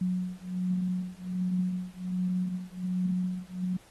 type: beating tone pair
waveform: sine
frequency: 181.7 / 183 Hz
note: F#3 / F#3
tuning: -31 / -19 cents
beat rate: 1.3 Hz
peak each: -31 dBFS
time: 0.01-3.77 s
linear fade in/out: 5 ms
effects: pink hiss -58 dBFS RMS until 3.9 s + AAC 32 kbps